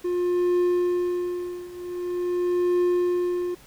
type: tone with tremolo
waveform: triangle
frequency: 355.2 Hz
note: F4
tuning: 29 cents sharp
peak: -16 dBFS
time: 0.04-3.55 s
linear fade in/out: 10 ms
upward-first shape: triangle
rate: 0.45 Hz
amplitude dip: 90%
effects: pink hiss -51 dBFS RMS until 3.66 s